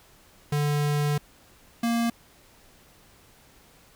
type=tone pair in turn; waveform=square; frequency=146.83 / 233.1 Hz; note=D3 / A#3; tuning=0 / 0 cents; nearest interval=minor sixth; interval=800 cents; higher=second; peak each=-23 dBFS; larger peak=neither; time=0.52-1.18 / 1.83-2.1 s; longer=first; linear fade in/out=5 ms; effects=pink hiss -56 dBFS RMS until 3.95 s